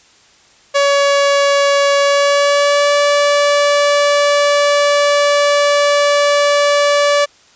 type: tone with pitch glide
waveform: sawtooth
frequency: 564 to 577.5 Hz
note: C#5 to D5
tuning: +30 to -29 cents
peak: -6 dBFS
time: 0.74-7.26 s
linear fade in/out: 20 ms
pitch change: +41 cents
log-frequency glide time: 1.99-2.93 s
effects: white hiss -48 dBFS RMS until 7.55 s + resampled to 16000 Hz